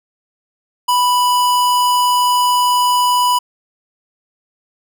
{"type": "tone", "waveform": "square", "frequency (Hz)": 987.8, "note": "B5", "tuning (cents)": 0, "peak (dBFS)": -12, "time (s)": [0.88, 3.39], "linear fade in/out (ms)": 10, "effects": []}